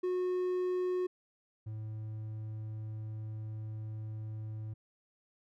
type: tone pair in turn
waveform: triangle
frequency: 364.3 / 108.68 Hz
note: F#4 / A2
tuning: -27 / -21 cents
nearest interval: octave + major sixth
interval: 2094 cents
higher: first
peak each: -28 / -36 dBFS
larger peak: first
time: 0.03-1.07 / 1.66-4.74 s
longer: second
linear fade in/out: 10 ms
effects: none